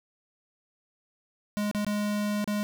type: tone with dropouts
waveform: square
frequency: 207.7 Hz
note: G#3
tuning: in tune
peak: -27 dBFS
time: 1.57-2.63 s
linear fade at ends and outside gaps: 0 ms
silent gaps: 1.713-1.748 / 1.847-1.866 / 2.443-2.476 s
effects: none